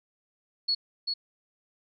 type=tone with echo; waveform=sine; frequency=4368 Hz; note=C#8; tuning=26 cents flat; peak=-23 dBFS; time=0.68-0.75 s; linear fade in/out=10 ms; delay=390 ms; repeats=1; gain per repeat=-4 dB; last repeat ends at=1.14 s; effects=none